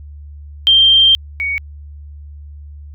sine tone pair in turn, 3163 / 2237 Hz, G7 / C#7, +15 / +15 cents, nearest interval tritone, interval 600 cents, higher first, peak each -6 / -16 dBFS, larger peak first, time 0.67-1.15 / 1.4-1.58 s, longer first, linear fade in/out 0 ms, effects added 73 Hz sine -31 dBFS peak until 2.94 s

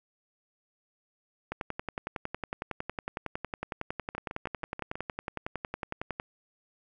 two click trains, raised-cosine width 0.5 ms, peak -22 / -18 dBFS, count 6 / 52, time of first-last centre 4.15-4.955 / 1.52-6.199 s, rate 6.21 / 10.9 Hz, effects none

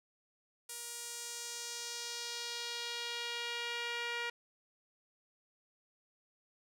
sawtooth tone with band-pass filter sweep, 473.9 Hz, A#4, 28 cents sharp, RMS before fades -41 dBFS, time 0.69-4.3 s, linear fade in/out 5 ms, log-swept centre 9400 to 2200 Hz, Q 1.5, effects none

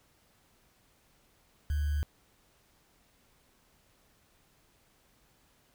sine tone with sample-and-hold, 73.6 Hz, D2, 4 cents sharp, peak -27 dBFS, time 1.7-2.03 s, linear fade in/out 0 ms, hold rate 1575 Hz, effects pink hiss -67 dBFS RMS until 5.74 s

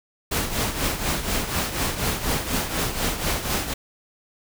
pink noise with tremolo, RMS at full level -22 dBFS, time 0.31-3.74 s, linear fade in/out 10 ms, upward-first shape triangle, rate 4.1 Hz, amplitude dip 70%, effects none

